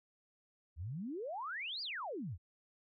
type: exponential two-way sweep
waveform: sine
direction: up then down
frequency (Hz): 71.3 to 5000 to 71.3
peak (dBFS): -39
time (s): 0.76-2.38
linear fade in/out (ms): 50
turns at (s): 1.82
effects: none

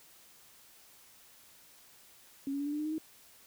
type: tone with pitch steps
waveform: sine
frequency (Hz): 275.1 / 280.6 / 286.1 / 291.8 / 297.6 / 303.5 / 309.5 / 315.6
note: C#4 / C#4 / D4 / D4 / D4 / D#4 / D#4 / D#4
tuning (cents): -13 / +21 / -45 / -11 / +23 / -43 / -9 / +25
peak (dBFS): -32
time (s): 2.47-2.982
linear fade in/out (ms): 2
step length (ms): 64
effects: white hiss -59 dBFS RMS until 3.46 s

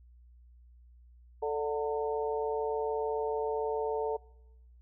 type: harmonic tone with a mistuned harmonic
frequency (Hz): 146.83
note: D3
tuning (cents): 0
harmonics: 3 / 4 / 5 / 6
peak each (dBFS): -31 / -38 / -39 / -37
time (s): 1.42-4.17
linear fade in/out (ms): 10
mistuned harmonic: 6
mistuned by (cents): +47
effects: noise-tail reverb RT60 1.0 s tail -25 dB re dry + added 60 Hz sine -54 dBFS peak until 4.81 s

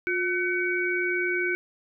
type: tone cluster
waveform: sine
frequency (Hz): 356.6 / 1514 / 2254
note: F4 / F#6 / C#7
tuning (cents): +36 / +39 / +28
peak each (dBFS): -28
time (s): 0.07-1.55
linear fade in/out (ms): 0
effects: none

